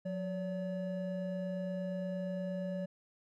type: tone pair together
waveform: triangle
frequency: 180.8 / 571 Hz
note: F#3 / D5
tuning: -40 / -49 cents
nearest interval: octave + minor sixth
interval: 1991 cents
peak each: -35 / -37 dBFS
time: 0.05-2.86 s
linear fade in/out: 10 ms
effects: none